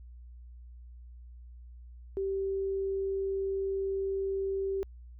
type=tone; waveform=sine; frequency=389 Hz; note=G4; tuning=13 cents flat; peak=-29 dBFS; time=2.17-4.83 s; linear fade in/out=0 ms; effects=added 60 Hz sine -46 dBFS peak until 5.19 s